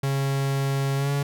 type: tone with pitch glide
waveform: 45% pulse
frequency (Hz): 137.3 to 141.4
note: C#3 to C#3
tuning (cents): -16 to +35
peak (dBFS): -22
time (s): 0.03-1.23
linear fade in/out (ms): 5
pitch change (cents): +51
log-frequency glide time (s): 0.96-1.11
effects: none